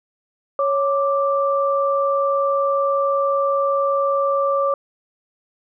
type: tone pair together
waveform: sine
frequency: 554.4 / 1174.7 Hz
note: C#5 / D6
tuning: 0 / 0 cents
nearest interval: octave + minor second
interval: 1300 cents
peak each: -18 / -20 dBFS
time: 0.59-4.74 s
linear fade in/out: 2 ms
effects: none